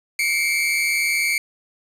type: tone pair together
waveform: 40% pulse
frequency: 2147 / 2307 Hz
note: C7 / D7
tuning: +44 / -31 cents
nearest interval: minor second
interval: 125 cents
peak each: -21 / -20 dBFS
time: 0.19-1.38 s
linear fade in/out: 2 ms
effects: resampled to 32000 Hz + 7-bit